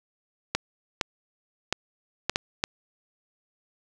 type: clicks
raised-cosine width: 0.2 ms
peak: -6 dBFS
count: 6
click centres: 0.55 / 1.012 / 1.726 / 2.296 / 2.359 / 2.639 s
effects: none